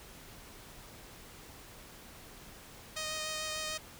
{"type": "tone with vibrato", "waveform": "5% pulse", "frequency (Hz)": 622.3, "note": "D#5", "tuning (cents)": 0, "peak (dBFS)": -24, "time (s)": [2.96, 3.78], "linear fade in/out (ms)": 10, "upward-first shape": "triangle", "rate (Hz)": 6.7, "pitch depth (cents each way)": 14, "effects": ["pink hiss -52 dBFS RMS until 3.99 s"]}